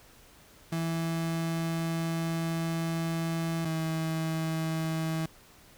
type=tone pair in turn; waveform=35% pulse; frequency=164.81 / 160.86 Hz; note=E3 / E3; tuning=0 / -42 cents; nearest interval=unison; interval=42 cents; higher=first; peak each=-27 dBFS; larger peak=neither; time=0.72-3.65 / 3.65-5.26 s; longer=first; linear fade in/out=5 ms; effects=pink hiss -56 dBFS RMS until 5.77 s